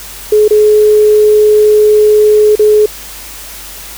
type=tone with dropouts; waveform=sine; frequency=424 Hz; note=G#4; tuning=36 cents sharp; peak=-3 dBFS; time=0.32-2.86 s; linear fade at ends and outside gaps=5 ms; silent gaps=0.48-0.507 / 2.555-2.593 s; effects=added 50 Hz sine -35 dBFS peak until 3.97 s + white hiss -28 dBFS RMS until 3.97 s